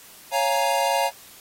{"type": "chord", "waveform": "square", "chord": "Bb minor seventh", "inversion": "first", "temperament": "equal", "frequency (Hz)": [554.4, 698.5, 830.6, 932.3], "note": ["Db5", "F5", "Ab5", "Bb5"], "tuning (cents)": [0, 0, 0, 0], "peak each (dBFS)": [-26, -26, -27, -25], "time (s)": [0.31, 1.11], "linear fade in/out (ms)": 50, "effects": ["white hiss -47 dBFS RMS until 1.4 s", "AAC 48 kbps"]}